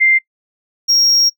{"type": "tone pair in turn", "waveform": ["sine", "triangle"], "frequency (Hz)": [2093, 5588], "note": ["C7", "F8"], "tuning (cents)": [0, 0], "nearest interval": "octave + perfect fourth", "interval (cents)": 1700, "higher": "second", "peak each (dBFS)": -8, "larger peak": "neither", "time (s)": [[0, 0.19], [0.88, 1.3]], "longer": "second", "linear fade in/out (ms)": 20, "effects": ["noise-tail reverb RT60 0.1 s tail -23 dB re dry"]}